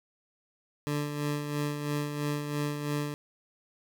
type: tone with tremolo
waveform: 20% pulse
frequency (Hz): 146.83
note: D3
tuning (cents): 0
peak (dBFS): -23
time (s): 0.87-3.14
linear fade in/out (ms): 0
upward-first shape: sine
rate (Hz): 3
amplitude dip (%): 50
effects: none